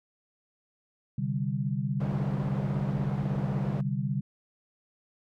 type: chord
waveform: sine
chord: C suspended second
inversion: none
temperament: just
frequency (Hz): 130.81 / 147.16 / 196.22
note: C3 / D3 / G3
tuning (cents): 0 / +4 / +2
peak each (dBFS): -31 / -31 / -32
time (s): 1.18-4.21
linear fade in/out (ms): 5
type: low-pass noise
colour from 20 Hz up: white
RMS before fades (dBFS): -39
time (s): 2-3.81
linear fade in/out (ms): 5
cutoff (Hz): 630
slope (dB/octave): 12
effects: none